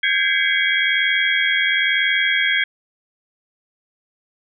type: tone cluster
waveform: sine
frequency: 1581 / 1662 / 2059 / 2249 / 3283 Hz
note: G6 / G#6 / C7 / C#7 / G#7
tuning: +14 / +1 / -28 / +24 / -21 cents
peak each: -22 dBFS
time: 0.03-2.64 s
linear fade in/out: 5 ms
effects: none